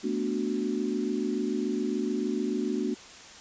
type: chord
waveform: sine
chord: B minor seventh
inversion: third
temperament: equal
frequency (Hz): 220 / 246.9 / 293.7 / 370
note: A3 / B3 / D4 / F#4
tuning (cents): 0 / 0 / 0 / 0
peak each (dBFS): -32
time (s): 0.03-2.95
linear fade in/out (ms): 20
effects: white hiss -47 dBFS RMS until 3.4 s + resampled to 16000 Hz